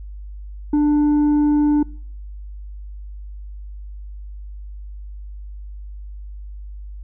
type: tone with tanh clipping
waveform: sine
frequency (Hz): 295.8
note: D4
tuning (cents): +13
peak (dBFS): -14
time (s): 0.73-1.83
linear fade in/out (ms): 5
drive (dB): 4
effects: noise-tail reverb RT60 0.6 s tail -25 dB re dry + added 50 Hz sine -31 dBFS peak until 7.03 s